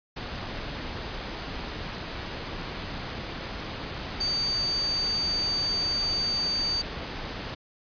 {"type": "tone in noise", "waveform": "sine", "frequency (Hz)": 4620, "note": "D8", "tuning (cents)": -29, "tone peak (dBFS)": -24, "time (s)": [4.2, 6.82], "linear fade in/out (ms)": 10, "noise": "pink", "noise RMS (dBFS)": -35, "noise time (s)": [0.16, 7.55], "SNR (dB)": 8, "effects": ["resampled to 11025 Hz"]}